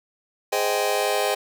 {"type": "chord", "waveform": "sawtooth", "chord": "Ab major seventh", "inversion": "none", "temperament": "just", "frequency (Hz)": [415.3, 519.1, 623, 778.7], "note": ["Ab4", "C5", "Eb5", "G5"], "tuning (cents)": [0, -14, 2, -12], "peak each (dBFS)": -22, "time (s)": [0.52, 1.35], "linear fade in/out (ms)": 10, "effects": []}